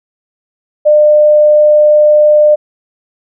sine tone, 601 Hz, D5, 40 cents sharp, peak -3 dBFS, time 0.85-2.56 s, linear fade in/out 20 ms, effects none

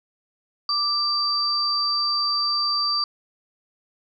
sine tone pair together, 1181 / 4670 Hz, D6 / D8, +9 / -11 cents, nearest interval 2 octaves, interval 2380 cents, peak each -26 / -21 dBFS, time 0.69-3.04 s, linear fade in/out 2 ms, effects none

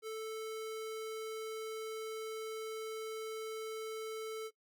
square tone, 440 Hz, A4, in tune, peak -40 dBFS, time 0.02-4.51 s, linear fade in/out 50 ms, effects noise-tail reverb RT60 0.1 s tail -21 dB re dry

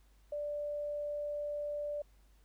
sine tone, 587.3 Hz, D5, in tune, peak -35 dBFS, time 0.32-2.02 s, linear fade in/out 5 ms, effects added 50 Hz sine -61 dBFS peak until 2.44 s + pink hiss -72 dBFS RMS until 2.44 s

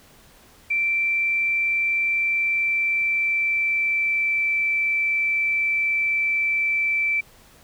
sine tone with pitch glide, 2344 to 2328 Hz, D7 to D7, -4 to -16 cents, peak -19 dBFS, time 0.7-7.21 s, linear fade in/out 10 ms, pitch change -12 cents, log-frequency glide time 2.12-4.57 s, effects pink hiss -52 dBFS RMS until 7.63 s

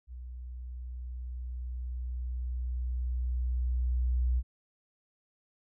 sine tone with level ramp, 61.74 Hz, B1, in tune, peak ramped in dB -40 to -24 dBFS, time 0.07-4.43 s, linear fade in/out 50 ms, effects none

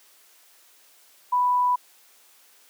sine tone, 989 Hz, B5, 2 cents sharp, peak -18 dBFS, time 1.32-1.76 s, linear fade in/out 10 ms, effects white hiss -56 dBFS RMS until 2.69 s + high-pass 400 Hz 12 dB/octave

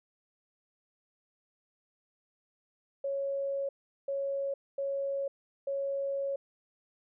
sine tone bursts at uneven times, 553 Hz, C#5, 4 cents flat, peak -30 dBFS, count 4, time 3.04-3.69 / 4.08-4.54 / 4.78-5.28 / 5.67-6.36 s, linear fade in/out 5 ms, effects none

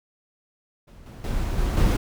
brown noise with level steps, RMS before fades -45 / -39 / -26 / -24 / -19 dBFS, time 0.87-1.97 s, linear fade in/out 10 ms, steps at 1.06 / 1.24 / 1.58 / 1.77 s, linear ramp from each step 2 ms, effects none

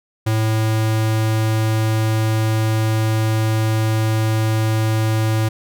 square tone, 110 Hz, A2, in tune, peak -16 dBFS, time 0.26-5.49 s, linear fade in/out 10 ms, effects none

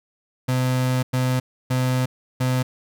35% pulse tone bursts at uneven times, 127.8 Hz, C3, 40 cents flat, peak -17 dBFS, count 4, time 0.48-1.03 / 1.13-1.4 / 1.7-2.06 / 2.4-2.63 s, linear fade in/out 10 ms, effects none

